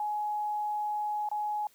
sine tone with dropouts, 840 Hz, G#5, 19 cents sharp, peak -29 dBFS, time 0-1.67 s, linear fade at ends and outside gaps 2 ms, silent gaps 1.289-1.314 s, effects white hiss -63 dBFS RMS until 1.74 s

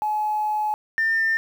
sine tone pair in turn, 850 / 1801.1 Hz, G#5 / A6, +40 / +40 cents, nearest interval octave + minor second, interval 1300 cents, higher second, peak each -20 / -17 dBFS, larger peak second, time 0.02-0.74 / 0.98-1.37 s, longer first, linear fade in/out 0 ms, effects tanh soft clip ceiling -15 dBFS + 8-bit

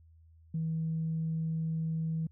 sine tone, 161.1 Hz, E3, 39 cents flat, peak -29 dBFS, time 0.54-2.27 s, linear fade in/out 5 ms, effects tanh soft clip ceiling -25 dBFS + added 81 Hz sine -56 dBFS peak until 2.31 s

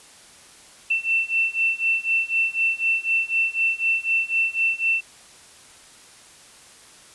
sine beating tone pair, 2682 / 2686 Hz, E7 / E7, +29 / +32 cents, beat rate 4 Hz, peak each -23 / -22 dBFS, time 0.9-5.01 s, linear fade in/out 10 ms, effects white hiss -48 dBFS RMS until 7.14 s + resampled to 24000 Hz

